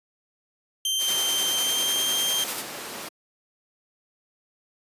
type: tone with pitch glide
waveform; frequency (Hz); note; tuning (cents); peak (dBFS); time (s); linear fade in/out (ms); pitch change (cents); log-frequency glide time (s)
sawtooth; 3136 to 3176; G7 to G7; 0 to +22; -20; 0.85-2.44; 2; +22; 1.42-2
type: noise with tremolo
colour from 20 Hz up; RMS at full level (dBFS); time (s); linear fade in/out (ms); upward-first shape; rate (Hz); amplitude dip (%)
white; -30; 0.98-2.64; 50; square; 10; 35
type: noise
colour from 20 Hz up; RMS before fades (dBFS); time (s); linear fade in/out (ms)
pink; -34; 1.08-3.09; 10
effects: high-pass 300 Hz 12 dB/octave + resampled to 32000 Hz